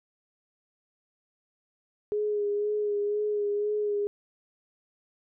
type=tone with vibrato; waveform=sine; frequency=415.3 Hz; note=G#4; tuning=in tune; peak=-25 dBFS; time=2.12-4.07 s; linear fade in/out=0 ms; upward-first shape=sine; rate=2 Hz; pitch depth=26 cents each way; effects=none